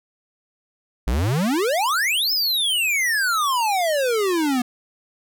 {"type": "exponential two-way sweep", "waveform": "square", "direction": "up then down", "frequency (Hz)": [51.91, 5300, 239.5], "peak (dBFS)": -19, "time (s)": [1.07, 4.62], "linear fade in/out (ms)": 5, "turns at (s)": 2.32, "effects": []}